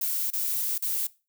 violet noise with dropouts, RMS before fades -28 dBFS, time 0.01-1.07 s, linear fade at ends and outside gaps 5 ms, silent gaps 0.304-0.332 / 0.78-0.822 s, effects noise-tail reverb RT60 0.3 s tail -20 dB re dry

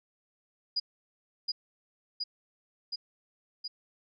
sine tone with echo, 4900 Hz, D#8, 27 cents flat, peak -26 dBFS, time 0.76-0.8 s, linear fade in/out 10 ms, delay 720 ms, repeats 4, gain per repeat -2 dB, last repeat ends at 3.68 s, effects none

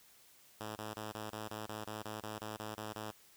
5% pulse tone bursts, 107.7 Hz, A2, 37 cents flat, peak -30 dBFS, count 14, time 0.6-3.113 s, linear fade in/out 10 ms, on 160 ms, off 21 ms, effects white hiss -63 dBFS RMS until 3.36 s

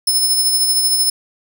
20% pulse tone with tremolo, 5230 Hz, E8, 15 cents flat, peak -6 dBFS, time 0.07-1.1 s, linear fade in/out 5 ms, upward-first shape sine, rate 13 Hz, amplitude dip 40%, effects none

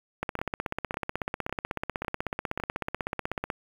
two click trains, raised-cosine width 0.5 ms, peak -14 / -19 dBFS, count 54 / 5, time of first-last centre 0.23-3.502 / 0.39-2.6 s, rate 16.2 / 1.81 Hz, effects 7-bit

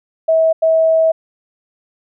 sine tone bursts at uneven times, 646 Hz, E5, 35 cents flat, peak -9 dBFS, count 2, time 0.28-0.53 / 0.62-1.12 s, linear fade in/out 10 ms, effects none

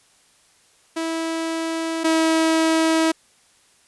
sawtooth tone pair in turn, 326.5 / 322.6 Hz, E4 / E4, -17 / -37 cents, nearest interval unison, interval 20 cents, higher first, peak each -19 / -12 dBFS, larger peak second, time 0.96-2.04 / 2.04-3.12 s, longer neither, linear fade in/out 10 ms, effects white hiss -57 dBFS RMS until 3.87 s + resampled to 24000 Hz

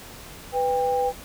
sine tone pair together, 496.7 / 797 Hz, B4 / G5, +10 / +28 cents, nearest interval minor sixth, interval 818 cents, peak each -23 dBFS, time 0.52-1.13 s, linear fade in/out 50 ms, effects added 50 Hz sine -52 dBFS peak until 1.24 s + pink hiss -42 dBFS RMS until 1.24 s

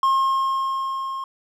triangle tone with level ramp, 1072 Hz, C6, 42 cents sharp, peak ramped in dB -13 to -25 dBFS, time 0.03-1.24 s, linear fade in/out 2 ms, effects none

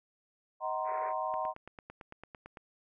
sine chord, C half-diminished seventh, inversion first, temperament just, 627.9 / 753.5 / 941.9 / 1046.5 Hz, Eb5 / Gb5 / Bb5 / C6, +16 / +31 / +18 / 0 cents, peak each -37 dBFS, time 0.6-1.54 s, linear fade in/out 50 ms
pink band-pass noise, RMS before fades -46 dBFS, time 0.84-1.14 s, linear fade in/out 50 ms, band 380 to 2300 Hz, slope 96 dB/octave
click train, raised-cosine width 0.5 ms, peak -31 dBFS, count 12, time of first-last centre 1.34-2.572 s, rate 8.93 Hz
effects none

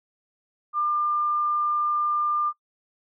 sine tone, 1198 Hz, D6, 34 cents sharp, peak -21 dBFS, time 0.73-2.53 s, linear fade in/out 50 ms, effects noise-tail reverb RT60 0.1 s tail -26 dB re dry

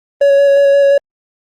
triangle tone with vibrato, 560 Hz, C#5, 18 cents sharp, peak -4 dBFS, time 0.21-0.98 s, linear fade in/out 5 ms, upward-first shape square, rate 5.7 Hz, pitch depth 11 cents each way, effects Opus 24 kbps

